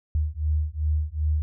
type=beating tone pair; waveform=sine; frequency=75.2 / 77.8 Hz; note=D2 / D#2; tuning=+42 / 0 cents; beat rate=2.6 Hz; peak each=-25 dBFS; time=0.15-1.42 s; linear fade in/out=0 ms; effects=none